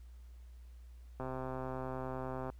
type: click train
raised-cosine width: 1 ms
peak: -27 dBFS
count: 170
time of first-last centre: 1.2-2.5 s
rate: 130 Hz
effects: added 60 Hz sine -50 dBFS peak until 2.59 s + pink hiss -72 dBFS RMS until 2.59 s